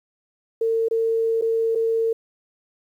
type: tone with dropouts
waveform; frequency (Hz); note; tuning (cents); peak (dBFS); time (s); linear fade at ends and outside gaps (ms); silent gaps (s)
sine; 452.8; A4; +50; -18; 0.61-2.13; 5; 0.885-0.91 / 1.413-1.421 / 1.751-1.755
effects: 9-bit